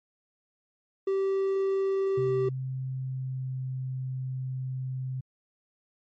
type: tone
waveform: triangle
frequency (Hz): 388.1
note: G4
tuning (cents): -17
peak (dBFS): -22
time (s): 1.07-2.49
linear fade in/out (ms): 5
type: tone with pitch glide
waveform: sine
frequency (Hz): 130.81 to 129.98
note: C3 to C3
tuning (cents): 0 to -11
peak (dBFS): -30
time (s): 2.17-5.21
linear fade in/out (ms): 10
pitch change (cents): -11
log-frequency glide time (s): 3.03-3.6
effects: MP3 32 kbps